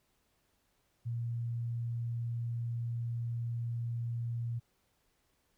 sine tone, 117.6 Hz, A#2, 16 cents sharp, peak -33 dBFS, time 1.05-4.6 s, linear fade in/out 20 ms, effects pink hiss -75 dBFS RMS until 5.57 s

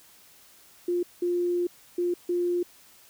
sine tone bursts at uneven times, 351.7 Hz, F4, 12 cents sharp, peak -23 dBFS, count 4, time 0.88-1.03 / 1.22-1.67 / 1.98-2.14 / 2.29-2.63 s, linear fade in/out 5 ms, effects white hiss -55 dBFS RMS until 3.09 s

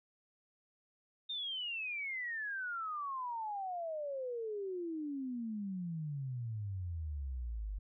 sine exponential sweep, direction down, 3685 to 47.66 Hz, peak -37 dBFS, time 1.29-7.79 s, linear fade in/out 10 ms, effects none

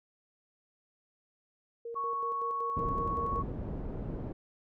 sine tone with tremolo, 466.2 Hz, A#4, in tune, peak -37 dBFS, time 1.85-3.4 s, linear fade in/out 5 ms, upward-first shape square, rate 5.3 Hz, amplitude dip 65%
sine tone, 1108.7 Hz, C#6, in tune, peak -31 dBFS, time 1.95-3.43 s, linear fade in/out 20 ms
pink low-pass noise, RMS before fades -37 dBFS, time 2.76-4.33 s, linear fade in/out 10 ms, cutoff 440 Hz, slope 12 dB/octave
effects none

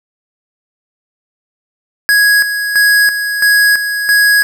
square tone with tremolo, 1662 Hz, G#6, 1 cent sharp, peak -7 dBFS, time 2.09-4.43 s, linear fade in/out 0 ms, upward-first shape square, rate 1.5 Hz, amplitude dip 60%, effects none

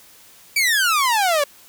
sawtooth exponential sweep, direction down, 2349 to 554.4 Hz, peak -12 dBFS, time 0.56-1.44 s, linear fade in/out 5 ms, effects white hiss -48 dBFS RMS until 1.68 s

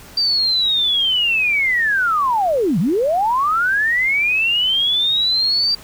sine linear two-way sweep, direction down then up, 4699 to 144.8 to 4699 Hz, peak -14 dBFS, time 0.17-5.75 s, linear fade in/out 5 ms, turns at 2.79 s, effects pink hiss -41 dBFS RMS until 5.83 s

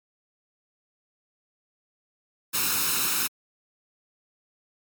white noise with comb filter, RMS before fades -25 dBFS, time 2.53-3.28 s, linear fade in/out 20 ms, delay 0.76 ms, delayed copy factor +0.7, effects high-pass 150 Hz 12 dB/octave + MP3 96 kbps

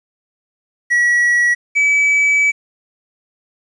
triangle tone pair in turn, 1927 / 2292 Hz, B6 / D7, -43 / -43 cents, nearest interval minor third, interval 300 cents, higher second, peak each -9 dBFS, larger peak neither, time 0.9-1.55 / 1.75-2.52 s, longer second, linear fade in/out 20 ms, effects resampled to 22050 Hz + 8-bit

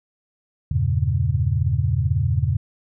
sine chord, E diminished seventh, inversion none, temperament equal, 82.41 / 98 / 116.54 / 138.59 Hz, E2 / G2 / Bb2 / Db3, 0 / 0 / 0 / 0 cents, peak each -23 dBFS, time 0.71-2.57 s, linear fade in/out 5 ms, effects none

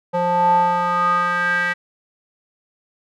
square tone with band-pass filter sweep, 176.1 Hz, F3, 15 cents sharp, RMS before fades -18 dBFS, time 0.13-1.74 s, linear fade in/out 20 ms, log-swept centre 700 to 1800 Hz, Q 6.5, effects none

